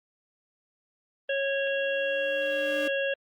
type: harmonic tone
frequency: 550 Hz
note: C#5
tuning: 14 cents flat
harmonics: 1 / 3 / 5 / 6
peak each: -27 / -32 / -34 / -39 dBFS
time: 1.29-3.14 s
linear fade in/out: 5 ms
type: tone with exponential growth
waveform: 35% pulse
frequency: 297.7 Hz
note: D4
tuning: 24 cents sharp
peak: -30 dBFS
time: 1.31-2.88 s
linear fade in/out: 5 ms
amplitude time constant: 340 ms
effects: Opus 32 kbps